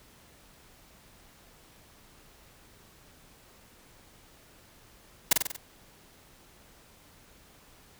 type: noise with echo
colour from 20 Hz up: white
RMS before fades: -19 dBFS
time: 5.31-5.33 s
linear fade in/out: 5 ms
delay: 47 ms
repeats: 5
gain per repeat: -4 dB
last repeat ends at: 5.565 s
effects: pink hiss -57 dBFS RMS until 7.99 s